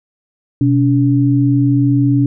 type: tone pair together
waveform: sine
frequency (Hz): 125.91 / 284.3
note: B2 / C#4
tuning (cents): +34 / +44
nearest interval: octave + major second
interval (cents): 1410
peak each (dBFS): -12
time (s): 0.61-2.26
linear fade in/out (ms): 2
effects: none